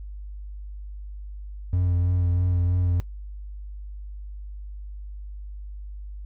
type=tone with vibrato; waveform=triangle; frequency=89.1 Hz; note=F2; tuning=35 cents sharp; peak=-18 dBFS; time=1.73-3 s; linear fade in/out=0 ms; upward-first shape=sine; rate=3.1 Hz; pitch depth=26 cents each way; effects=noise-tail reverb RT60 0.1 s tail -17 dB re dry + added 50 Hz sine -34 dBFS peak until 6.25 s